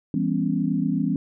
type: chord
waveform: sine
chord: C# half-diminished seventh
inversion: first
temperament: just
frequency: 166.31 / 199.57 / 249.5 / 277.2 Hz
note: E3 / G3 / B3 / C#4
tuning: +16 / +31 / +18 / 0 cents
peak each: -26 dBFS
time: 0.14-1.16 s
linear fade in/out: 2 ms
effects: none